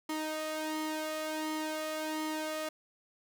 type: tone with flanger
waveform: sawtooth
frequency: 311.1 Hz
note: D#4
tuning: in tune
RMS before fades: -36 dBFS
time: 0.09-2.69 s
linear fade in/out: 5 ms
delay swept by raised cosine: 0.96 to 1.54 ms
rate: 1.4 Hz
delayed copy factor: +0.65
effects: none